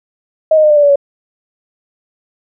sine tone with pitch steps, 631 / 619.1 / 607.4 / 595.9 / 584.7 / 573.6 / 562.8 Hz, D#5 / D#5 / D#5 / D5 / D5 / D5 / C#5, +24 / -9 / -42 / +25 / -8 / -41 / +26 cents, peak -5 dBFS, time 0.51-0.958 s, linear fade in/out 5 ms, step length 64 ms, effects none

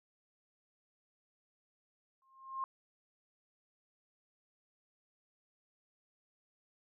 sine tone with exponential growth, 1065 Hz, C6, 30 cents sharp, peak -32 dBFS, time 2.22-2.64 s, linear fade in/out 1 ms, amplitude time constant 90 ms, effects none

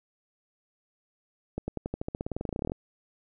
accelerating click train, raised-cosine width 2 ms, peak -18 dBFS, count 23, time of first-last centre 1.58-2.719 s, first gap 100 ms, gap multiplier 0.93, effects none

